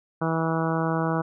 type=harmonic tone; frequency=162.7 Hz; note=E3; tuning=22 cents flat; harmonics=1 / 2 / 3 / 4 / 5 / 6 / 7 / 8 / 9; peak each=-26 / -29 / -31 / -32 / -33 / -34 / -34 / -35 / -36 dBFS; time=0.21-1.22 s; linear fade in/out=10 ms; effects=none